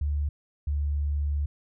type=tone pair in turn; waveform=sine; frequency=73 / 72.61 Hz; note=D2 / D2; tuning=-10 / -19 cents; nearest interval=unison; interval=9 cents; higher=first; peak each=-24 dBFS; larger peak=neither; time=0.01-0.29 / 0.67-1.46 s; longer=second; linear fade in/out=5 ms; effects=none